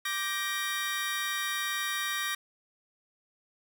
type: chord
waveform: 25% pulse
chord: G minor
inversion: second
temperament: just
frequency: 1176 / 1568 / 1881.6 Hz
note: D6 / G6 / Bb6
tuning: +2 / 0 / +16 cents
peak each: -32 / -33 / -29 dBFS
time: 0.05-2.35 s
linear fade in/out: 5 ms
effects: none